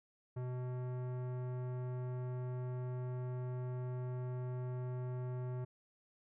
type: tone with tanh clipping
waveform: sine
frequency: 125.5 Hz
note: B2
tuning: 28 cents sharp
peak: -40 dBFS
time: 0.36-5.65 s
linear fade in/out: 10 ms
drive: 17 dB
effects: none